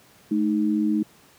sine tone pair together, 215.3 / 311.1 Hz, A3 / D#4, -37 / 0 cents, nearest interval tritone, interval 637 cents, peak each -22 dBFS, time 0.31-1.03 s, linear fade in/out 5 ms, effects pink hiss -54 dBFS RMS until 1.38 s + high-pass 100 Hz 12 dB/octave

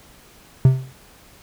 triangle tone with exponential decay, 130.81 Hz, C3, in tune, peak -4 dBFS, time 0.65-0.93 s, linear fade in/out 2 ms, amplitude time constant 60 ms, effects pink hiss -49 dBFS RMS until 1.42 s

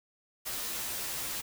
white noise with comb filter, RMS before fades -36 dBFS, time 0.45-1.42 s, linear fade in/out 20 ms, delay 12 ms, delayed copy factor -0.9, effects none

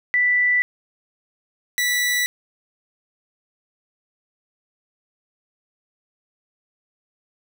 sine / sawtooth tone pair in turn, 1975.5 / 1964.1 Hz, B6 / B6, 0 / -10 cents, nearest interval unison, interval 10 cents, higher first, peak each -15 dBFS, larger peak neither, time 0.14-0.62 / 1.78-2.26 s, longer neither, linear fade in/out 0 ms, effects none

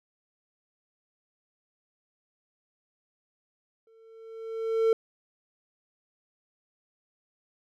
triangle tone with exponential growth, 450 Hz, A4, 39 cents sharp, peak -16 dBFS, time 3.87-4.93 s, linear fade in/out 2 ms, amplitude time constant 230 ms, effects none

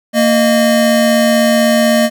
square tone pair together, 230 / 614 Hz, A#3 / D#5, -23 / -23 cents, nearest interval octave + perfect fourth, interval 1700 cents, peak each -12 dBFS, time 0.13-2.1 s, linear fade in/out 50 ms, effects none

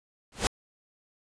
pink noise with exponential growth, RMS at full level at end -20 dBFS, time 0.32-0.47 s, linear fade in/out 1 ms, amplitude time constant 32 ms, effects resampled to 22050 Hz

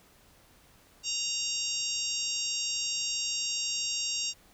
harmonic tone, 932.3 Hz, A#5, in tune, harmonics 3 / 4 / 5 / 6 / 7 / 8, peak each -36 / -39 / -38 / -34 / -39 / -37 dBFS, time 1.03-4.34 s, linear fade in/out 50 ms, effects pink hiss -60 dBFS RMS until 4.53 s

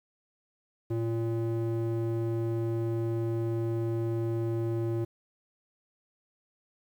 square tone with band-pass filter, 114.6 Hz, A#2, 29 cents flat, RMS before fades -30 dBFS, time 0.9-5.05 s, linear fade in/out 10 ms, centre 260 Hz, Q 2.5, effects 10-bit

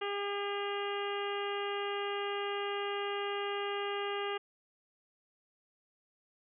harmonic tone, 404 Hz, G#4, 48 cents flat, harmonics 1 / 2 / 3 / 4 / 5 / 6 / 7 / 8, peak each -36 / -41 / -41 / -45 / -45 / -49 / -43 / -50 dBFS, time 0.01-4.38 s, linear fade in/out 10 ms, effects none

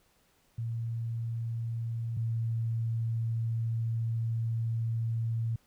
sine tone pair in turn, 115.3 / 114.24 Hz, A#2 / A#2, -19 / -35 cents, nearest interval unison, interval 16 cents, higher first, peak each -31 / -28 dBFS, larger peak second, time 0.58-2.17 / 2.17-5.56 s, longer second, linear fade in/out 5 ms, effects pink hiss -68 dBFS RMS until 5.66 s

